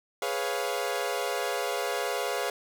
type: chord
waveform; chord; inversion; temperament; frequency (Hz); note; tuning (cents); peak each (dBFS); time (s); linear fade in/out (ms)
sawtooth; C# dominant seventh; second; equal; 415.3 / 493.9 / 554.4 / 698.5; G#4 / B4 / C#5 / E#5; 0 / 0 / 0 / 0; -30; 0.22-2.5; 2
effects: none